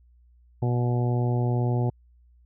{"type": "harmonic tone", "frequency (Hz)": 121.9, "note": "B2", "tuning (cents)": -22, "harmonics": [1, 2, 3, 4, 5, 6, 7], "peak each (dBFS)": [-22, -32, -32, -37, -39, -37, -39], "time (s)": [0.62, 1.9], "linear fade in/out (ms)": 5, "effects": ["added 60 Hz sine -54 dBFS peak until 2.45 s"]}